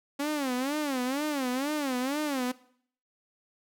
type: tone with vibrato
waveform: sawtooth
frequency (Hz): 274.9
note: C#4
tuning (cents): -14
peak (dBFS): -24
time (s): 0.19-2.52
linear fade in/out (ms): 10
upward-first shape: sine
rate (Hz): 2.1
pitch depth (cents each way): 180
effects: noise-tail reverb RT60 0.6 s tail -19 dB re dry

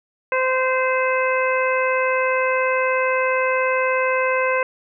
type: harmonic tone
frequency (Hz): 517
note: C5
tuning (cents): -21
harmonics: 1 / 2 / 3 / 4 / 5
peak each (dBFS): -20 / -23 / -25 / -26 / -27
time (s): 0.32-4.63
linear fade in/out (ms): 2
effects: none

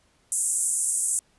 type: band-pass noise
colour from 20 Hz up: white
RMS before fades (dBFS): -25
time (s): 0.32-1.19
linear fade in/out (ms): 0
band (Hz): 7600 to 10000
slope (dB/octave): 48
effects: pink hiss -64 dBFS RMS until 1.38 s + resampled to 24000 Hz

